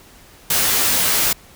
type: noise with comb filter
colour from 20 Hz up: white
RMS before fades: -17 dBFS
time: 0.5-1.33 s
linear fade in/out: 5 ms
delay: 14 ms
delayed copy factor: -0.6
effects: pink hiss -46 dBFS RMS until 1.55 s